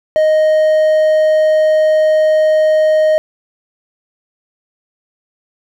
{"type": "tone with hard clipping", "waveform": "triangle", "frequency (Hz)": 622, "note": "D#5", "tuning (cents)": -1, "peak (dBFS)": -9, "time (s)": [0.16, 3.18], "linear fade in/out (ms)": 0, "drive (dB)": 6, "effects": []}